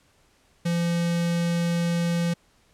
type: tone with notch filter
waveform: square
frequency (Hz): 170.9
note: F3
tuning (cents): -37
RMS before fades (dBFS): -24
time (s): 0.65-2.34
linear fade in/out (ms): 10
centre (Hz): 1000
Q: 1.6
effects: pink hiss -62 dBFS RMS until 2.73 s + low-pass 10000 Hz 12 dB/octave